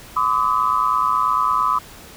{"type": "tone cluster", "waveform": "sine", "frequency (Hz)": [1020, 1157, 1266], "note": ["C6", "D6", "D#6"], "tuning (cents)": [-44, -26, 30], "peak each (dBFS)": -20, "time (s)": [0.16, 1.79], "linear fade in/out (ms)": 10, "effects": ["pink hiss -41 dBFS RMS until 2.16 s"]}